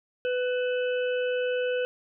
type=harmonic tone with a mistuned harmonic; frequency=498.6 Hz; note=B4; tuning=16 cents sharp; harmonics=1 / 3 / 5 / 6; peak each=-25 / -35 / -39 / -41 dBFS; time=0.25-1.85 s; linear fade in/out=0 ms; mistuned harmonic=5; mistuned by=+71 cents; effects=none